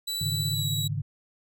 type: tone with pitch glide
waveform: sawtooth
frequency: 3951 to 3885 Hz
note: B7 to B7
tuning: 0 to -29 cents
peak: -26 dBFS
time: 0.07-0.88 s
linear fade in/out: 10 ms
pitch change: -29 cents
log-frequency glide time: 0.52-0.66 s
type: chord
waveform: sine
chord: Ab suspended fourth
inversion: none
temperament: equal with one note detuned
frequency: 103.83 / 140.12 / 155.56 Hz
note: Ab2 / Db3 / Eb3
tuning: 0 / +19 / 0 cents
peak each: -31 / -31 / -33 dBFS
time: 0.21-1.02 s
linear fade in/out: 5 ms
effects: none